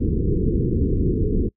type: low-pass noise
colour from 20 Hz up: pink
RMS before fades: -20 dBFS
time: 0-1.49 s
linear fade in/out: 10 ms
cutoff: 460 Hz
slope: 96 dB/octave
effects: noise-tail reverb RT60 0.1 s tail -24 dB re dry